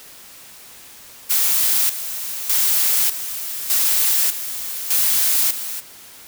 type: noise with tremolo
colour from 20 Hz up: blue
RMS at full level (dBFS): -17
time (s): 1.29-5.81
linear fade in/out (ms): 20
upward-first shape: square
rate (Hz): 0.83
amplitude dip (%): 70
effects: white hiss -42 dBFS RMS until 6.27 s